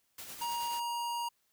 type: noise with tremolo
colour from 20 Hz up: white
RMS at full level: -44 dBFS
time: 0.18-0.8 s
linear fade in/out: 5 ms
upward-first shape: sine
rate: 9.3 Hz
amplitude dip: 45%
type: tone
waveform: square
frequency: 945 Hz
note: A#5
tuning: 23 cents sharp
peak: -34 dBFS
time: 0.41-1.29 s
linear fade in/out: 10 ms
effects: white hiss -75 dBFS RMS until 1.52 s